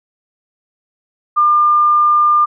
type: tone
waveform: sine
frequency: 1200 Hz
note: D6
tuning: 37 cents sharp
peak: -8 dBFS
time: 1.36-2.46 s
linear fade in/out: 20 ms
effects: none